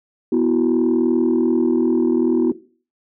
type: chord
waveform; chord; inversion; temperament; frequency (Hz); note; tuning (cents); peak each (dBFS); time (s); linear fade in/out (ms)
sine; B suspended fourth; none; equal; 246.9 / 329.6 / 370; B3 / E4 / F#4; 0 / 0 / 0; -17; 0.32-2.52; 5
effects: noise-tail reverb RT60 0.4 s tail -17 dB re dry + tanh soft clip ceiling -9 dBFS